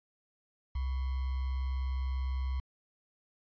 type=tone with sample-and-hold; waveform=sine; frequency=65.5 Hz; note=C2; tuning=2 cents sharp; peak=-30 dBFS; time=0.75-2.6 s; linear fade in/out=5 ms; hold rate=1050 Hz; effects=resampled to 11025 Hz